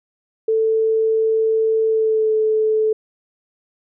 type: tone with pitch glide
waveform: sine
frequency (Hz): 443 to 435.1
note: A4 to A4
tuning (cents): +12 to -19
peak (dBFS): -14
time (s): 0.48-2.93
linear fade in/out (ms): 5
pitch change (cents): -31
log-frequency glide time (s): 1.87-2.33
effects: none